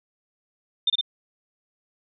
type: tone with echo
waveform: sine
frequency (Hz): 3603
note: A7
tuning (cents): +40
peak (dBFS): -17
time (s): 0.87-0.9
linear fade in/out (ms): 5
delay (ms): 56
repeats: 2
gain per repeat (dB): -2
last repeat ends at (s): 1.012
effects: none